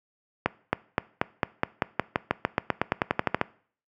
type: accelerating click train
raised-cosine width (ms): 0.5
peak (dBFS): -6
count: 21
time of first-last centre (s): 0.46-3.414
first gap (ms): 270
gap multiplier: 0.93
effects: noise-tail reverb RT60 0.5 s tail -21 dB re dry + high-pass 100 Hz 12 dB/octave